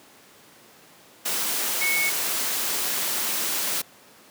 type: tone in noise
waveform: sine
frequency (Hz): 2205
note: C#7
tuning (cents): -10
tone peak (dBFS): -22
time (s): 1.81-2.1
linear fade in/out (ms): 10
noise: white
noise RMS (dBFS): -26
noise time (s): 1.25-3.82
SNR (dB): +1
effects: pink hiss -51 dBFS RMS until 4.3 s + high-pass 200 Hz 12 dB/octave